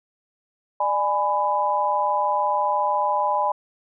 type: chord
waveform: sine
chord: G# diminished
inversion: second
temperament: just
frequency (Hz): 598 / 830.6 / 996.7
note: D5 / G#5 / B5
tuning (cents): +31 / 0 / +16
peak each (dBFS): -26 / -23 / -22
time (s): 0.8-3.52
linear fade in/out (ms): 5
effects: none